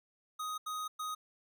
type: tone bursts at uneven times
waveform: square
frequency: 1251 Hz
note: D#6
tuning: 9 cents sharp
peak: -37 dBFS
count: 3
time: 0.39-0.58 / 0.66-0.88 / 0.99-1.15 s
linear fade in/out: 10 ms
effects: none